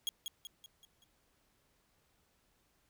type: tone with echo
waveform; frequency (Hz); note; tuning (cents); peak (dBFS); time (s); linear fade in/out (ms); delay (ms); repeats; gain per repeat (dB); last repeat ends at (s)
sawtooth; 3298; G#7; -13; -29; 0.07-0.09; 0; 190; 5; -6; 1.04
effects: pink hiss -74 dBFS RMS until 2.89 s